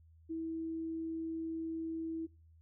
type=tone; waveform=sine; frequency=325.3 Hz; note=E4; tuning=23 cents flat; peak=-36 dBFS; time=0.29-2.27 s; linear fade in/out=20 ms; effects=noise-tail reverb RT60 0.4 s tail -25 dB re dry + added 81 Hz sine -59 dBFS peak until 2.61 s